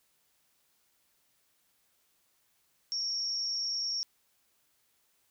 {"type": "tone with amplitude modulation", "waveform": "sine", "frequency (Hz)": 5510, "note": "F8", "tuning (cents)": -24, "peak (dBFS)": -27, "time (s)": [2.92, 4.03], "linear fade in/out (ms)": 0, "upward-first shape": "sine", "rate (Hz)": 249, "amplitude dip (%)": 75, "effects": ["white hiss -72 dBFS RMS until 5.3 s"]}